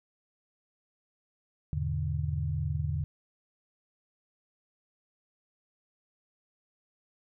sine chord, E dominant seventh, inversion none, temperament equal, 82.41 / 103.83 / 123.47 / 146.83 Hz, E2 / G#2 / B2 / D3, 0 / 0 / 0 / 0 cents, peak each -32 / -37 / -38 / -32 dBFS, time 1.73-3.04 s, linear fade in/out 0 ms, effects none

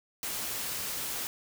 white noise, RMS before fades -35 dBFS, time 0.23-1.27 s, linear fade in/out 0 ms, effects none

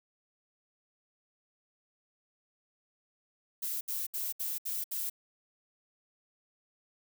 violet noise bursts, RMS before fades -35 dBFS, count 6, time 3.62-5.1 s, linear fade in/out 10 ms, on 190 ms, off 68 ms, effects none

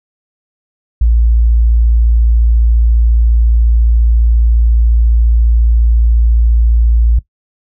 sine tone, 57.2 Hz, A#1, 32 cents flat, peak -6 dBFS, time 1.01-7.19 s, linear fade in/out 5 ms, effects noise-tail reverb RT60 0.1 s tail -17 dB re dry

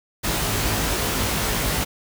pink noise with comb filter, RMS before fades -23 dBFS, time 0.23-1.85 s, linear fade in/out 20 ms, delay 19 ms, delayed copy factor +1, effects none

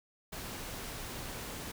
pink noise, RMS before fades -42 dBFS, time 0.32-1.72 s, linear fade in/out 10 ms, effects none

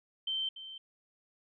sine tone with echo, 3111 Hz, G7, 14 cents flat, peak -31 dBFS, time 0.27-0.49 s, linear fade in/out 5 ms, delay 290 ms, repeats 1, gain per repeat -12 dB, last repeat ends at 0.78 s, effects none

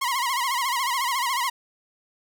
sawtooth tone with vibrato, 1019 Hz, C6, 46 cents flat, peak -19 dBFS, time 0.01-1.5 s, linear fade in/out 10 ms, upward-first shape sine, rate 14 Hz, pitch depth 130 cents each way, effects none

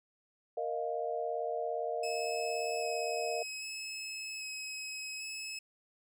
sine chord, Bb suspended fourth, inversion none, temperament just, 466.2 / 621.6 / 699.2 Hz, Bb4 / Eb5 / F5, 0 / -2 / +2 cents, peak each -37 / -37 / -37 dBFS, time 0.57-3.43 s, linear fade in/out 5 ms
20% pulse tone with vibrato, 2571 Hz, E7, 44 cents flat, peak -34 dBFS, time 2.03-5.59 s, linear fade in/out 5 ms, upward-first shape square, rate 0.63 Hz, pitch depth 11 cents each way
effects none

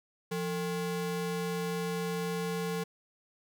square ring-modulated tone, 311.1 Hz, D#4, in tune, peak -29 dBFS, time 0.31-2.84 s, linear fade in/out 10 ms, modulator 138 Hz, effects 11-bit

